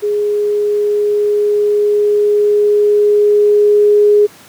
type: tone with level ramp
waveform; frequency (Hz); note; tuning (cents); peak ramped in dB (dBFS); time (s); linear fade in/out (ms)
sine; 415.3; G#4; 0; -12 to -5; 0.02-4.27; 20
effects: pink hiss -40 dBFS RMS until 4.48 s + high-pass 150 Hz 12 dB/octave